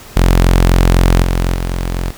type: tone with level steps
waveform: sawtooth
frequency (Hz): 43.97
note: F1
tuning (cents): +13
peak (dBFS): -3 / -8 / -12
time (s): 0.16-2.11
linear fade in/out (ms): 10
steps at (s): 1.22 / 1.54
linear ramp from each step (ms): 5
effects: pink hiss -36 dBFS RMS until 2.17 s